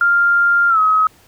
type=tone with pitch glide; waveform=sine; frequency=1396.9 to 1273.6 Hz; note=F6 to D#6; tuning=0 to +40 cents; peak=-10 dBFS; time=0.01-1.07 s; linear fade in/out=2 ms; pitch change=-160 cents; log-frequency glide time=0.69-0.79 s; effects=pink hiss -50 dBFS RMS until 1.27 s